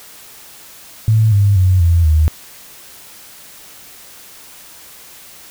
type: tone with pitch steps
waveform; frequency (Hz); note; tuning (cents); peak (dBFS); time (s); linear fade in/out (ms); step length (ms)
sine; 110 / 100.87 / 92.5 / 84.82 / 77.78; A2 / G2 / F#2 / E2 / D#2; 0 / +50 / 0 / +50 / 0; -8; 1.08-2.28; 0; 240
effects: white hiss -39 dBFS RMS until 5.5 s